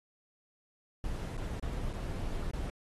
brown noise with dropouts, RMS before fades -36 dBFS, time 1.04-2.7 s, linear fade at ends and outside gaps 1 ms, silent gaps 1.37-1.377 / 1.597-1.625 / 1.93-1.935 / 2.508-2.534 s, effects AAC 32 kbps

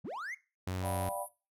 triangle linear sweep, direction up, 103.83 to 2230 Hz, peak -36 dBFS, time 0.04-0.35 s, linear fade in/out 10 ms
sawtooth tone, 92.5 Hz, F#2, in tune, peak -30 dBFS, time 0.67-1.09 s, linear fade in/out 5 ms
sine chord, G dominant seventh, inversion second, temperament just, 588 / 705.6 / 784 / 980 Hz, D5 / F5 / G5 / B5, +2 / +18 / 0 / -14 cents, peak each -38 / -41 / -42 / -42 dBFS, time 0.81-1.27 s, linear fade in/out 50 ms
pink band-pass noise, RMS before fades -48 dBFS, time 0.84-1.29 s, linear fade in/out 20 ms, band 9600 to 12000 Hz, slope 96 dB/octave
effects noise-tail reverb RT60 0.3 s tail -18 dB re dry

